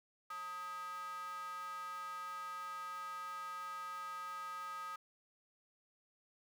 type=tone with high-pass filter; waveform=square; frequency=179.7 Hz; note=F3; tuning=50 cents sharp; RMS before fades=-45 dBFS; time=0.3-4.96 s; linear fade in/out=5 ms; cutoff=1200 Hz; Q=9.8; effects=none